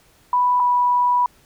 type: tone pair in turn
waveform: sine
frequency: 987.8 / 981 Hz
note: B5 / B5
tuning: 0 / -12 cents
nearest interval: unison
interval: 12 cents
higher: first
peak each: -14 dBFS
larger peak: neither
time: 0.33-0.6 / 0.6-1.26 s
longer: second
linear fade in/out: 2 ms
effects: pink hiss -55 dBFS RMS until 1.45 s